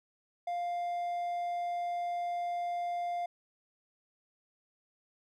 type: tone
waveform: triangle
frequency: 700 Hz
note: F5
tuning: 4 cents sharp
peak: -30 dBFS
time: 0.47-3.26 s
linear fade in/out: 5 ms
effects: none